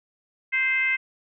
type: tone with frequency modulation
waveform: sine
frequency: 2082 Hz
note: C7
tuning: 9 cents flat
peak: -20 dBFS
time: 0.52-0.97 s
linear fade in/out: 20 ms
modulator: 510 Hz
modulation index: 0.75
effects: none